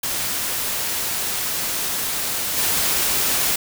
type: noise with level steps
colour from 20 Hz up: white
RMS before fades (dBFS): -24 / -20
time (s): 0.03-3.56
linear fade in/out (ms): 5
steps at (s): 2.56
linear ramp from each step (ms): 20
effects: none